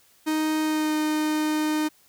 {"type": "tone with pitch glide", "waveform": "45% pulse", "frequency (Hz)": [311.1, 307], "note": ["D#4", "D#4"], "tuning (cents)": [0, -23], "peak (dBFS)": -22, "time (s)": [0.26, 1.89], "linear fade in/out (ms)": 20, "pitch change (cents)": -23, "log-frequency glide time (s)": [0.61, 0.95], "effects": ["white hiss -59 dBFS RMS until 2.08 s"]}